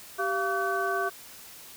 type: tone cluster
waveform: sine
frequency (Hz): 389.8 / 690 / 1144 / 1518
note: G4 / F5 / D6 / F#6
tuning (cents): -10 / -21 / -46 / +44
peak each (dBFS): -31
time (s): 0.18-1.1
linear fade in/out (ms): 20
effects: white hiss -47 dBFS RMS until 1.76 s